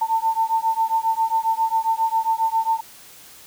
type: beating tone pair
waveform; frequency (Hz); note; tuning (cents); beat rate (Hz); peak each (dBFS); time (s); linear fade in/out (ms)
sine; 894 / 901.4; A5 / A5; +27 / +42; 7.4; -21 / -21; 0.01-2.81; 10
effects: white hiss -45 dBFS RMS until 3.46 s